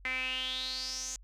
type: tone with band-pass filter sweep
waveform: sawtooth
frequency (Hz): 257.7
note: C4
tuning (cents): -26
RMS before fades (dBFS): -36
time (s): 0.05-1.16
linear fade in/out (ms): 2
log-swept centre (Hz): 2100 to 6800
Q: 7.7
effects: added 46 Hz sine -51 dBFS peak until 1.23 s